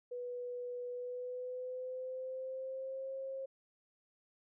sine tone with pitch glide, 491 to 535.4 Hz, B4 to C5, -10 to +40 cents, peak -39 dBFS, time 0.11-3.46 s, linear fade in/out 10 ms, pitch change +150 cents, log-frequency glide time 0.9-3.13 s, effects none

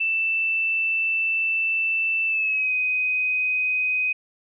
sine tone with pitch glide, 2657 to 2508 Hz, E7 to D#7, +13 to +13 cents, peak -20 dBFS, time 0-4.13 s, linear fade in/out 10 ms, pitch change -100 cents, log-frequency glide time 2.26-2.73 s, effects none

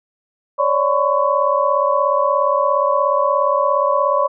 sine tone cluster, 554 / 591 / 1014 / 1110 Hz, C#5 / D5 / B5 / C#6, -1 / +11 / +45 / +2 cents, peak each -19 dBFS, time 0.58-4.28 s, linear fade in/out 20 ms, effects none

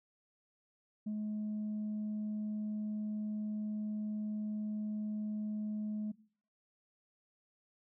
sine tone, 212.2 Hz, G#3, 38 cents sharp, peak -33 dBFS, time 1.06-6.12 s, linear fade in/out 10 ms, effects noise-tail reverb RT60 0.5 s tail -21 dB re dry + tanh soft clip ceiling -33 dBFS

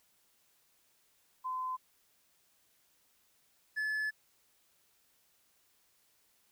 sine / triangle tone pair in turn, 1025 / 1723.8 Hz, C6 / A6, -36 / -36 cents, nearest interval major sixth, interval 900 cents, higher second, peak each -34 / -30 dBFS, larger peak second, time 1.44-1.77 / 3.76-4.11 s, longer second, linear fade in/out 20 ms, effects white hiss -71 dBFS RMS until 6.51 s

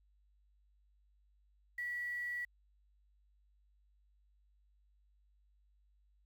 sine tone with quantisation, 1942 Hz, B6, 30 cents flat, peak -37 dBFS, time 1.78-2.45 s, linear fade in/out 5 ms, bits 10, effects added 50 Hz sine -68 dBFS peak until 6.25 s

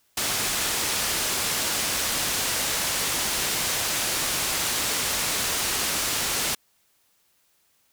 white low-pass noise, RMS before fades -26 dBFS, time 0.17-6.55 s, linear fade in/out 5 ms, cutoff 9600 Hz, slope 12 dB/octave, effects white hiss -66 dBFS RMS until 7.92 s

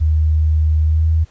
sine tone with pitch glide, 77.78 to 80.01 Hz, D#2 to D#2, 0 to +49 cents, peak -11 dBFS, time 0-1.25 s, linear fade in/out 20 ms, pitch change +49 cents, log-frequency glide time 0.87-1.07 s, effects pink hiss -53 dBFS RMS until 1.3 s + resampled to 16000 Hz

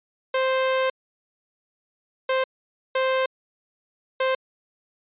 sawtooth tone bursts at uneven times, 523.3 Hz, C5, in tune, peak -16 dBFS, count 4, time 0.34-0.9 / 2.29-2.44 / 2.95-3.26 / 4.2-4.35 s, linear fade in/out 5 ms, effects resampled to 8000 Hz

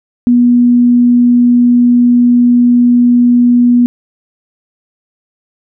sine tone, 242.7 Hz, B3, 30 cents flat, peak -4 dBFS, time 0.27-3.86 s, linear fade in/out 0 ms, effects none

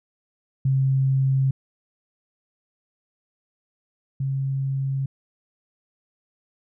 sine tone pair in turn, 134 / 135.56 Hz, C3 / C#3, +42 / -38 cents, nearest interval unison, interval 20 cents, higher second, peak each -17 / -22 dBFS, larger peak first, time 0.65-1.51 / 4.2-5.06 s, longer neither, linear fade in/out 5 ms, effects none

